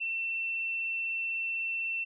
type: tone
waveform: sine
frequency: 2692 Hz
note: E7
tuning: 36 cents sharp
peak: -30 dBFS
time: 0-2.05 s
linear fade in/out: 20 ms
effects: none